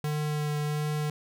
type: tone with vibrato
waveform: square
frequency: 149.8 Hz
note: D3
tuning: 35 cents sharp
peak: -28 dBFS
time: 0.04-1.1 s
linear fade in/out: 2 ms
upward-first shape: triangle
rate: 1.4 Hz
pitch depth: 13 cents each way
effects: none